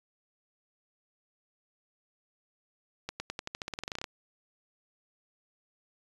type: accelerating click train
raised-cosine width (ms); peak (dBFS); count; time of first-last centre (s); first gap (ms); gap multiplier
0.2; -18; 17; 3.09-4.042; 110; 0.91
effects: resampled to 24000 Hz